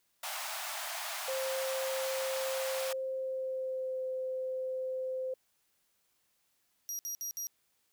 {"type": "high-pass noise", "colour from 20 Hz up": "pink", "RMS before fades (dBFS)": -39, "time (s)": [0.23, 2.93], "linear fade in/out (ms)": 5, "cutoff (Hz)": 620, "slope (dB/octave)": 96}
{"type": "tone with pitch glide", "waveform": "sine", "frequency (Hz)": [529, 518.1], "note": ["C5", "C5"], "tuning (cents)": [19, -17], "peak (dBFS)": -33, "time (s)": [1.28, 5.34], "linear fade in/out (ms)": 5, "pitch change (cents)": -36, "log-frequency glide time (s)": [2.7, 4.03]}
{"type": "tone bursts", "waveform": "30% pulse", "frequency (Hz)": 5730, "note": "F8", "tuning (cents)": 44, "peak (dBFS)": -32, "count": 4, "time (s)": [6.89, 7.47], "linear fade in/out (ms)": 0, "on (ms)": 100, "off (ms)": 60}
{"effects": ["white hiss -75 dBFS RMS until 7.92 s"]}